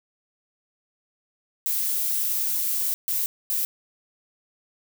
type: noise bursts at uneven times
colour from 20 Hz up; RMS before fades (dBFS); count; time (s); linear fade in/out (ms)
violet; -25; 3; 1.66-2.94 / 3.08-3.26 / 3.5-3.65; 0
effects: none